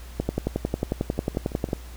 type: two click trains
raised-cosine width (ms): 2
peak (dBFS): -10 / -23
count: 18 / 5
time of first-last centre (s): 0.2-1.732 / 1.01-1.688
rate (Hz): 11.1 / 5.9
effects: added 60 Hz sine -38 dBFS peak until 1.96 s + pink hiss -48 dBFS RMS until 1.96 s